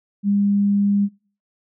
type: tone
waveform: sine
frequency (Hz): 201.8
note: G#3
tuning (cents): -49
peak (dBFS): -15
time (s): 0.23-1.09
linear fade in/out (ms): 50
effects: noise-tail reverb RT60 0.4 s tail -22 dB re dry